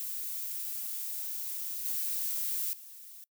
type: noise with level steps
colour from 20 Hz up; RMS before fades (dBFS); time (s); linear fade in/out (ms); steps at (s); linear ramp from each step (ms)
violet; -37 / -33 / -49; 0-3.24; 0; 1.85 / 2.73; 2
effects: noise-tail reverb RT60 0.1 s tail -23 dB re dry